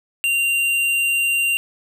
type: tone with hard clipping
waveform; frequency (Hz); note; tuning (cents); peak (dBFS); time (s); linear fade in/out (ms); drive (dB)
sine; 2774; F7; -12; -18; 0.24-1.57; 0; 10
effects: none